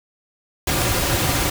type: noise with comb filter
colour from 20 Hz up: pink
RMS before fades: -20 dBFS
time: 0.67-1.5 s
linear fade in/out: 5 ms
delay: 4.6 ms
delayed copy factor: -0.5
effects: none